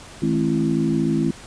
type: tone cluster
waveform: sine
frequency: 158.6 / 215 / 267.6 / 334.7 Hz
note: D#3 / A3 / C4 / E4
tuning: +33 / -40 / +39 / +26 cents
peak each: -23 dBFS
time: 0.22-1.31 s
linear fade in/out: 5 ms
effects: pink hiss -41 dBFS RMS until 1.46 s + resampled to 22050 Hz